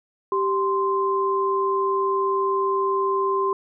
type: tone pair together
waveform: sine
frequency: 390.5 / 1042.5 Hz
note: G4 / C6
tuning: -7 / -7 cents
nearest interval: octave + perfect fourth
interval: 1700 cents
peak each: -22 dBFS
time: 0.32-3.53 s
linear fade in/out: 2 ms
effects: none